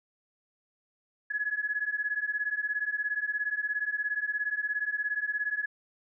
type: beating tone pair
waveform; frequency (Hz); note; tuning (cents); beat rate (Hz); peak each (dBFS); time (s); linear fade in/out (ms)
sine; 1681 / 1698; G#6 / G#6; +20 / +38; 17; -32 / -31; 1.3-5.66; 10
effects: none